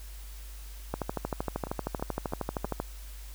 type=two click trains; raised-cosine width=1 ms; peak=-24 / -16 dBFS; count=4 / 25; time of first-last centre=1.67-2.65 / 0.94-2.8 s; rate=3.06 / 12.9 Hz; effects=added 50 Hz sine -41 dBFS peak until 3.34 s + white hiss -52 dBFS RMS until 3.34 s